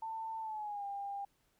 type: tone with pitch glide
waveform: sine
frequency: 893 to 800.2 Hz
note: A5 to G5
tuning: +25 to +35 cents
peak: -38 dBFS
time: 0.02-1.25 s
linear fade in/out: 5 ms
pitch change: -190 cents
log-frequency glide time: 0.4-0.85 s
effects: pink hiss -75 dBFS RMS until 1.59 s